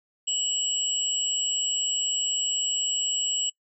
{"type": "tone pair together", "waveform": "sine", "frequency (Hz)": [2960, 7708], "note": ["F#7", "B8"], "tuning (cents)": [0, -43], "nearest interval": "octave + perfect fourth", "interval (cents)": 1657, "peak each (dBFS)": -27, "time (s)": [0.27, 3.5], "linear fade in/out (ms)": 10, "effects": ["noise-tail reverb RT60 0.1 s tail -24 dB re dry"]}